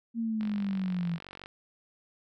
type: linear sweep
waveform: sine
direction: down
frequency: 233.1 to 164.81 Hz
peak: -28 dBFS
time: 0.14-1.19 s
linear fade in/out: 50 ms
type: click train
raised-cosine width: 0.3 ms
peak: -28 dBFS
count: 50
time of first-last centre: 0.41-1.459 s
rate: 46.7 Hz
effects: none